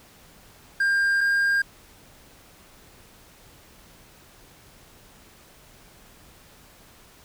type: tone pair in turn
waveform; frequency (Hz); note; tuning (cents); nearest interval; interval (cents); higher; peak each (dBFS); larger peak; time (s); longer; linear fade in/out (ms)
triangle; 1600 / 1606.9; G6 / G6; +35 / +42; unison; 7; second; -17; neither; 0.8-1.21 / 1.21-1.62; neither; 5
effects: pink hiss -52 dBFS RMS until 7.24 s